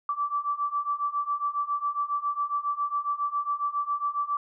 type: beating tone pair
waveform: sine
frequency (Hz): 1157 / 1164.3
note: D6 / D6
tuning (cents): -26 / -15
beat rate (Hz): 7.3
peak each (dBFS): -30 / -28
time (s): 0.09-4.37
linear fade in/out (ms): 2
effects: none